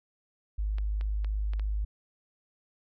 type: tone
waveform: sine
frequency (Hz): 51.7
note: G#1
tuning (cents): -7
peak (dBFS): -27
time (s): 0.58-1.85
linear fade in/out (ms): 10
type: clicks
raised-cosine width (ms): 0.3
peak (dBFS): -29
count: 5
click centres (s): 0.784 / 1.011 / 1.246 / 1.535 / 1.596
effects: none